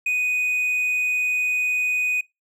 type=tone; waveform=triangle; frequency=2489 Hz; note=D#7; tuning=in tune; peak=-18 dBFS; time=0.06-2.21 s; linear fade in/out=5 ms; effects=noise-tail reverb RT60 0.2 s tail -23 dB re dry